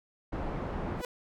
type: low-pass noise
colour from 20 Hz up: pink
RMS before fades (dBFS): -35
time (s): 0.32-1.02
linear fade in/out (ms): 10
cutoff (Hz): 1100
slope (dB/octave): 12
type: tone with exponential growth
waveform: sawtooth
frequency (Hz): 493.9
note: B4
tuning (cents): 0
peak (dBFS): -27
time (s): 0.95-1.05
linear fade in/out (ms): 2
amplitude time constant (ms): 20
effects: none